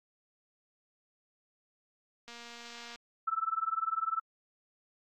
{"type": "click train", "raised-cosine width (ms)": 0.2, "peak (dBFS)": -31, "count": 161, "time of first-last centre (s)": [2.28, 2.958], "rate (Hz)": 236}
{"type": "tone with tremolo", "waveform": "sine", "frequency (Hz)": 1318.5, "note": "E6", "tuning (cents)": 0, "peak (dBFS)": -26, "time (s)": [3.27, 4.2], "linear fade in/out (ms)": 10, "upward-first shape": "sine", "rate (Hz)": 20, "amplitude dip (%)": 95}
{"effects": ["AAC 48 kbps"]}